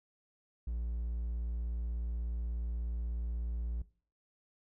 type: tone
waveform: triangle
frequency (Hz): 58.27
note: A#1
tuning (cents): 0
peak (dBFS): -32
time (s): 0.67-3.82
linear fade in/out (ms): 5
effects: noise-tail reverb RT60 0.4 s tail -18 dB re dry